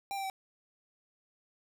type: tone with pitch steps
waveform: square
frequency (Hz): 793 / 781.2 / 769.5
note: G5 / G5 / G5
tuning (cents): +20 / -6 / -32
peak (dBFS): -35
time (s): 0.11-0.299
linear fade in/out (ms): 0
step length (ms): 63
effects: none